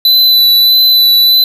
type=tone with vibrato; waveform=square; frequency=3992 Hz; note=B7; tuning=18 cents sharp; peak=-5 dBFS; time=0.05-1.44 s; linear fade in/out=2 ms; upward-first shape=sine; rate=1.6 Hz; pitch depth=16 cents each way; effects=7-bit